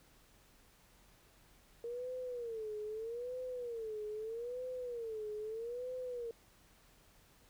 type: tone with vibrato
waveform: sine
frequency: 463.7 Hz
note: A#4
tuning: 9 cents flat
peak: -39 dBFS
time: 1.84-6.31 s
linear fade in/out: 2 ms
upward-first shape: sine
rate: 0.79 Hz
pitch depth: 160 cents each way
effects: added 42 Hz sine -70 dBFS peak until 7.49 s + pink hiss -66 dBFS RMS until 7.49 s